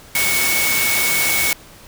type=tone in noise; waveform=sine; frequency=2220 Hz; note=C#7; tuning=2 cents sharp; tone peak=-19 dBFS; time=0.15-1.53 s; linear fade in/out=2 ms; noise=white; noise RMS=-19 dBFS; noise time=0.15-1.53 s; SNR=-3 dB; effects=pink hiss -43 dBFS RMS until 1.87 s